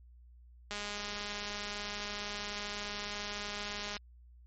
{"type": "click train", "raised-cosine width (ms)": 0.2, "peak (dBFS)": -22, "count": 672, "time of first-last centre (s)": [0.71, 3.967], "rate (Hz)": 206, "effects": ["added 60 Hz sine -54 dBFS peak until 4.46 s", "MP3 32 kbps"]}